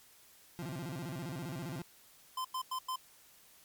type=tone with vibrato; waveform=30% pulse; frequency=150.7 Hz; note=D3; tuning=45 cents sharp; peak=-36 dBFS; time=0.59-1.82 s; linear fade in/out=0 ms; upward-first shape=square; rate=15 Hz; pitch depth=250 cents each way
type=tone bursts; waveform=square; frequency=1031 Hz; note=C6; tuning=26 cents flat; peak=-35 dBFS; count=4; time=2.37-2.96 s; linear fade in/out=5 ms; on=77 ms; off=94 ms
effects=white hiss -61 dBFS RMS until 3.64 s + MP3 96 kbps